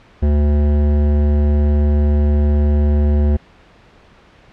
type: tone with hard clipping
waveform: triangle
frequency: 73.42 Hz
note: D2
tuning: in tune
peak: -13 dBFS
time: 0.22-3.37 s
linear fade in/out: 10 ms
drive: 18 dB
effects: pink hiss -47 dBFS RMS until 4.52 s + low-pass 3000 Hz 12 dB/octave